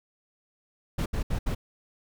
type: noise bursts at uneven times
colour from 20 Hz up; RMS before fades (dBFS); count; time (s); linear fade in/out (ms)
brown; -27; 4; 0.98-1.06 / 1.13-1.23 / 1.3-1.39 / 1.46-1.55; 10
effects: none